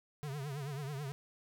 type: tone with vibrato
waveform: square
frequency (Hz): 141.8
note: C#3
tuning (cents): +40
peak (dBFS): -39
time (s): 0.23-1.12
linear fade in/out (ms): 0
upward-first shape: triangle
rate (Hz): 9.2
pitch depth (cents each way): 140
effects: none